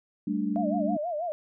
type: chord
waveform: sine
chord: G suspended second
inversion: none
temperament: equal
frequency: 196 / 220 / 293.7 Hz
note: G3 / A3 / D4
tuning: 0 / 0 / 0 cents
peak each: -30 dBFS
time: 0.27-0.97 s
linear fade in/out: 5 ms
type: tone with vibrato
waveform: sine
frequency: 650 Hz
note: E5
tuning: 24 cents flat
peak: -28 dBFS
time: 0.56-1.32 s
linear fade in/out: 0 ms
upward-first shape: sine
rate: 6.2 Hz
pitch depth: 170 cents each way
effects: none